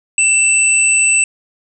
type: tone pair together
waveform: sine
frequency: 2664 / 7983 Hz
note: E7 / B8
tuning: +18 / +18 cents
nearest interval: octave + perfect fifth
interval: 1900 cents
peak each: -12 dBFS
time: 0.18-1.24 s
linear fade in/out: 2 ms
effects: none